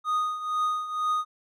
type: tone with tremolo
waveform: triangle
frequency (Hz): 1240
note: D#6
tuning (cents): -6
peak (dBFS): -20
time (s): 0.04-1.25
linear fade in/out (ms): 50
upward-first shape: triangle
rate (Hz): 2.1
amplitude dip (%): 75
effects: none

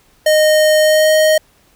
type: tone with pitch glide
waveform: square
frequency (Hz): 617 to 623.4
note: D#5 to D#5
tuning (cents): -15 to +3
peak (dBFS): -9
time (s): 0.26-1.38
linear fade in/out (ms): 5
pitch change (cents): +18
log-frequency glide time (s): 0.8-1.11
effects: pink hiss -53 dBFS RMS until 1.75 s

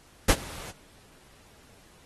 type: noise with ADSR envelope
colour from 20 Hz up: pink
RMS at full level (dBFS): -19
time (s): 0.28-0.72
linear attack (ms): 17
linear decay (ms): 56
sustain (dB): -22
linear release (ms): 16
effects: pink hiss -57 dBFS RMS until 2.05 s + AAC 32 kbps

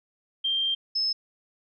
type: tone pair in turn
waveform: sine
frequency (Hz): 3173 / 5206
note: G7 / E8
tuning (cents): +20 / -22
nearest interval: major sixth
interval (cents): 858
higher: second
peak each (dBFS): -23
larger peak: neither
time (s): 0.44-0.75 / 0.95-1.13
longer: first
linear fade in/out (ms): 10
effects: none

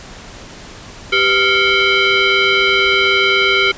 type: tone with frequency modulation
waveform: sine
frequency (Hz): 392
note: G4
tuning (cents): 0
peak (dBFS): -10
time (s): 1.12-3.72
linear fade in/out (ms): 10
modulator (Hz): 892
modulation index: 3.5
effects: pink hiss -35 dBFS RMS until 3.77 s + resampled to 16000 Hz

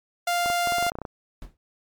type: tone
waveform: sawtooth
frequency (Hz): 698.5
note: F5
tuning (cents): 0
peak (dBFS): -18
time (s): 0.27-0.9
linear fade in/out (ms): 5
type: clicks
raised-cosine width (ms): 1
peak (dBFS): -19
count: 12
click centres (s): 0.46 / 0.501 / 0.673 / 0.722 / 0.784 / 0.826 / 0.866 / 0.919 / 0.954 / 0.987 / 1.017 / 1.052
type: noise with exponential decay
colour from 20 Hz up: brown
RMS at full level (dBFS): -33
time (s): 1.42-1.57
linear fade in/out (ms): 1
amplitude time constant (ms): 32
effects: MP3 96 kbps

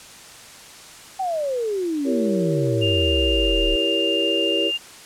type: exponential sweep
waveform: sine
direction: down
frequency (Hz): 784 to 34.65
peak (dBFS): -21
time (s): 1.19-3.76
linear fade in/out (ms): 10
type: chord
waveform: sine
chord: E diminished seventh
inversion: none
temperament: equal with one note detuned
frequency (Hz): 329.6 / 392 / 466.2 / 560.5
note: E4 / G4 / Bb4 / Db5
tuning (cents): 0 / 0 / 0 / +19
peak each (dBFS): -25 / -26 / -27 / -26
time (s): 2.04-4.72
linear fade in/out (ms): 50
type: tone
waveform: sine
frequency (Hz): 2803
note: F7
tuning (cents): +6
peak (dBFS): -21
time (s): 2.81-4.78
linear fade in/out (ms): 20
effects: white hiss -42 dBFS RMS until 5.05 s + low-pass 9000 Hz 12 dB/octave

